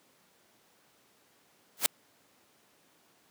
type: noise with exponential growth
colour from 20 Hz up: white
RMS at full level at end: -20 dBFS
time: 1.77-1.86 s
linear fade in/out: 0 ms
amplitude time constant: 18 ms
effects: pink hiss -65 dBFS RMS until 3.3 s + high-pass 200 Hz 12 dB/octave